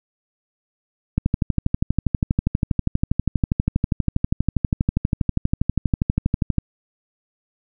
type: click train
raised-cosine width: 5 ms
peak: -5 dBFS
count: 68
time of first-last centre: 1.18-6.583 s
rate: 12.4 Hz
effects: none